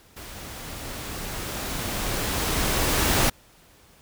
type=noise with level ramp; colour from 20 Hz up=pink; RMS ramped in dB=-40 to -20 dBFS; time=0.16-3.3 s; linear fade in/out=10 ms; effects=pink hiss -55 dBFS RMS until 4.01 s